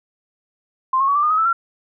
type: tone with pitch steps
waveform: sine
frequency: 1046.5 / 1087.2 / 1129.4 / 1173.3 / 1218.9 / 1266.3 / 1315.5 / 1366.6 Hz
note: C6 / C#6 / C#6 / D6 / D#6 / D#6 / E6 / F6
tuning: 0 / -34 / +32 / -2 / -36 / +30 / -4 / -38 cents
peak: -14 dBFS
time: 0.93-1.53 s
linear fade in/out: 5 ms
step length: 75 ms
effects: none